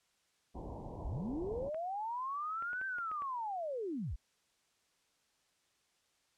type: low-pass noise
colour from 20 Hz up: pink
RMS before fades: -45 dBFS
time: 0.54-1.7 s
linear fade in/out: 20 ms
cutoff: 1000 Hz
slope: 96 dB/octave
type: linear two-way sweep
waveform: sine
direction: up then down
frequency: 31.31 to 1568 to 31.31 Hz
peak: -36 dBFS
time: 1.04-4.16 s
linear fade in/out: 10 ms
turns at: 2.86 s
type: clicks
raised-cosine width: 0.5 ms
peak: -36 dBFS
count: 7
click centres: 1.745 / 2.624 / 2.732 / 2.814 / 2.985 / 3.115 / 3.221 s
effects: white hiss -75 dBFS RMS until 6.37 s + low-pass 8000 Hz 12 dB/octave